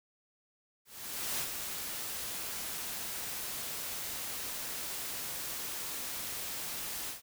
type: noise with ADSR envelope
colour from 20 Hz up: white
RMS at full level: -34 dBFS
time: 0.85-7.22 s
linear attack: 540 ms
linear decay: 81 ms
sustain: -5 dB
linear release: 130 ms
effects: none